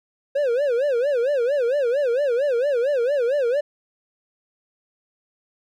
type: tone with vibrato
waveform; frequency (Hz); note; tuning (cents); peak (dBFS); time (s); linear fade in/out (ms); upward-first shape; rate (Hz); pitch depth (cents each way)
triangle; 523.3; C5; 0; -16; 0.35-3.61; 10; sine; 4.4; 210
effects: none